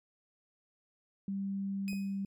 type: tone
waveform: sine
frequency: 196.4 Hz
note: G3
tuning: 4 cents sharp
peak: -33 dBFS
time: 1.28-2.25 s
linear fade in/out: 2 ms
type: tone with exponential decay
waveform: sawtooth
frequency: 2510 Hz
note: D#7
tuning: 15 cents sharp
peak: -37 dBFS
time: 1.88-2.26 s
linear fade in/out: 0 ms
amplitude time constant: 82 ms
type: click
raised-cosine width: 2 ms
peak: -36 dBFS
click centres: 1.931 s
effects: none